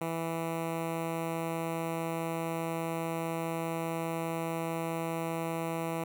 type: tone with notch filter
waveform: 10% pulse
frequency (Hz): 164.81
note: E3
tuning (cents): 0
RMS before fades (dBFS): -34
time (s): 0.01-6.04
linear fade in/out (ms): 5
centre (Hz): 4800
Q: 0.74
effects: none